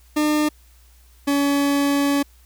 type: tone pair in turn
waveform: 40% pulse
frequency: 301.7 / 282.8 Hz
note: D4 / C#4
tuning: +47 / +35 cents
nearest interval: minor second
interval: 112 cents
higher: first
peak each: -16 dBFS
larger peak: neither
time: 0.16-0.49 / 1.27-2.23 s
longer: second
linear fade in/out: 10 ms
effects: added 60 Hz sine -49 dBFS peak until 2.45 s + white hiss -57 dBFS RMS until 2.45 s